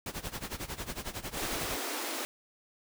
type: noise with tremolo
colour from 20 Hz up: pink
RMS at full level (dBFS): -36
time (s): 0.06-1.77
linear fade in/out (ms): 2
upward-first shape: sine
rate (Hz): 11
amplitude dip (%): 85
type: high-pass noise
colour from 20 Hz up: pink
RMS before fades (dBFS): -36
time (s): 1.37-2.25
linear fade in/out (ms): 0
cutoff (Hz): 250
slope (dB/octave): 96
effects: none